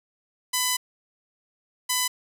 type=tone pair in turn; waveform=5% pulse; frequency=1002 / 1002 Hz; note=B5 / B5; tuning=+25 / +25 cents; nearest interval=unison; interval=0 cents; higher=neither; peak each=-10 dBFS; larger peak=neither; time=0.53-0.77 / 1.89-2.08 s; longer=first; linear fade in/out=10 ms; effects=none